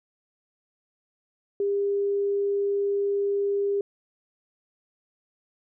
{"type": "tone", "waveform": "sine", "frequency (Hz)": 401.6, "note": "G4", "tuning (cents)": 42, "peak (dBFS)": -22, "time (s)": [1.6, 3.81], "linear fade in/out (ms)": 2, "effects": []}